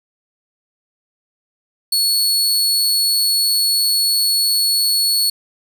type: tone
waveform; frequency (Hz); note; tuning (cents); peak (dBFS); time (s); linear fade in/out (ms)
sawtooth; 4397; C#8; -15; -11; 1.92-5.3; 5
effects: none